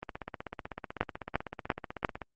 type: two click trains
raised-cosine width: 0.5 ms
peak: -22 / -10 dBFS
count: 36 / 4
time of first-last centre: 0.03-2.217 / 1.01-2.048 s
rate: 16 / 2.89 Hz
effects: Opus 24 kbps